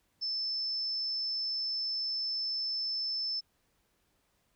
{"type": "tone", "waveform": "sine", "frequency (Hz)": 5274, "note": "E8", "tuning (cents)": 0, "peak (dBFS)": -31, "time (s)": [0.21, 3.41], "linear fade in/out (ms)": 20, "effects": ["pink hiss -74 dBFS RMS until 4.55 s"]}